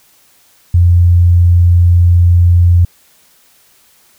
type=tone; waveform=sine; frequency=87.31 Hz; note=F2; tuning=in tune; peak=-4 dBFS; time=0.74-2.85 s; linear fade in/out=5 ms; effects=white hiss -49 dBFS RMS until 4.18 s